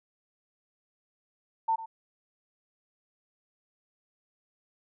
sine tone with echo, 899 Hz, A5, 37 cents sharp, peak -23 dBFS, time 1.68-1.76 s, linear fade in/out 10 ms, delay 100 ms, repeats 1, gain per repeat -14 dB, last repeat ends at 1.86 s, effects none

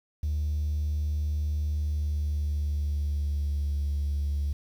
triangle tone with pitch glide, 75 to 71.82 Hz, D2 to D2, +37 to -38 cents, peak -22 dBFS, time 0.23-4.53 s, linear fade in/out 5 ms, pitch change -75 cents, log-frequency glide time 1.73-3.74 s, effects tanh soft clip ceiling -22 dBFS + 9-bit

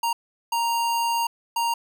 square tone bursts at uneven times, 932.3 Hz, A#5, in tune, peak -22 dBFS, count 3, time 0.03-0.13 / 0.52-1.27 / 1.56-1.74 s, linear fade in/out 5 ms, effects none

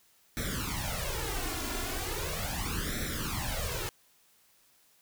pink noise with flanger, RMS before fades -34 dBFS, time 0.37-3.89 s, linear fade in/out 0 ms, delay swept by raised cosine 0.52 to 2.92 ms, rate 0.38 Hz, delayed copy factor +0.9, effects white hiss -65 dBFS RMS until 5.01 s

